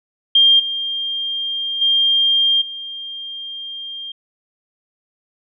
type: tone with level steps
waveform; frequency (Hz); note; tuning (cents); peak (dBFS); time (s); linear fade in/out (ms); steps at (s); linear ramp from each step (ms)
sine; 3200; G7; +35; -8 / -20 / -12 / -27; 0.35-4.12; 5; 0.59 / 1.81 / 2.61; 10
effects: none